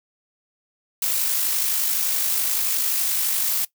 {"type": "noise with amplitude modulation", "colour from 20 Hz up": "blue", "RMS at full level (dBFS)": -21, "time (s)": [1.02, 3.65], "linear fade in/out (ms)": 5, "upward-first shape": "sine", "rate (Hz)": 51.7, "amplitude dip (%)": 30, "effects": ["noise-tail reverb RT60 0.1 s tail -19 dB re dry"]}